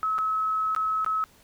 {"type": "tone with dropouts", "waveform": "sine", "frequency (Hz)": 1289, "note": "E6", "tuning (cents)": -39, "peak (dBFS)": -23, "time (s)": [0.03, 1.24], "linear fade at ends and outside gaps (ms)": 0, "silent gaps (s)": [[0.182, 0.187], [0.749, 0.763], [1.046, 1.063]], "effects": ["pink hiss -57 dBFS RMS until 1.43 s"]}